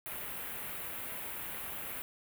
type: band-stop noise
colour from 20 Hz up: white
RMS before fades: -41 dBFS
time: 0.06-2.02 s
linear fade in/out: 0 ms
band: 2900 to 11000 Hz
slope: 24 dB/octave
effects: none